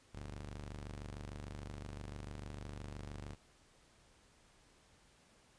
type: ring-modulated tone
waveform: sawtooth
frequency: 73.42 Hz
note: D2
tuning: in tune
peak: -38 dBFS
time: 0.14-3.35 s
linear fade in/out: 10 ms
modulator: 23.6 Hz
effects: pink hiss -67 dBFS RMS until 5.58 s + resampled to 22050 Hz